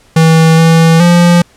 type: tone with pitch steps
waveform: square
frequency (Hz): 161.8 / 163.8 / 173.7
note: E3 / E3 / F3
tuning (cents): -32 / -11 / -9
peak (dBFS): -4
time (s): 0.16-1.42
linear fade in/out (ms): 5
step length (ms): 420
effects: pink hiss -46 dBFS RMS until 1.56 s + low-pass 10000 Hz 12 dB/octave